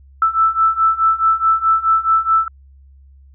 sine beating tone pair, 1318.5 / 1323.2 Hz, E6 / E6, 0 / +6 cents, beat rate 4.7 Hz, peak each -16 / -14 dBFS, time 0.22-2.48 s, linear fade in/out 2 ms, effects added 68 Hz sine -42 dBFS peak until 3.34 s

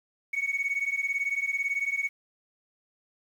sine beating tone pair, 2217 / 2235 Hz, C#7 / C#7, 0 / +14 cents, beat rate 18 Hz, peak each -28 dBFS, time 0.33-2.09 s, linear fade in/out 10 ms, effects tanh soft clip ceiling -22 dBFS + 9-bit

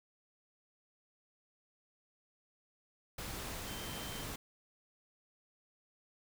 sine tone in noise, 3116 Hz, G7, 11 cents flat, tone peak -50 dBFS, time 3.67-4.24 s, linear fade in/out 5 ms, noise pink, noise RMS -43 dBFS, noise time 3.18-4.36 s, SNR -10 dB, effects none

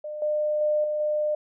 sine tone with level steps, 603 Hz, D5, 46 cents sharp, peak -31 / -22 / -20 / -24 / -22 dBFS, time 0.04-1.35 s, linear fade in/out 5 ms, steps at 0.22 / 0.61 / 0.84 / 1 s, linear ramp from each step 2 ms, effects none

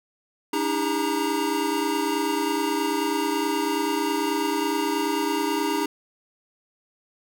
square tone cluster, 291.1 / 320.4 / 402.8 / 938 Hz, D4 / E4 / G4 / A#5, -15 / -49 / +47 / +11 cents, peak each -29 dBFS, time 0.53-5.86 s, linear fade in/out 5 ms, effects none

